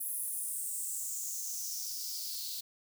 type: noise with high-pass filter sweep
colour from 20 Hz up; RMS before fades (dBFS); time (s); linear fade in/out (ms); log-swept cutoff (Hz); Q
blue; -38; 0-2.61; 10; 11000 to 4100; 4.8
effects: none